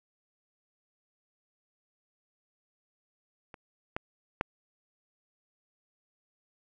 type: clicks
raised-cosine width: 0.5 ms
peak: -30 / -17 / -12 dBFS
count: 3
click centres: 3.542 / 3.965 / 4.411 s
effects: none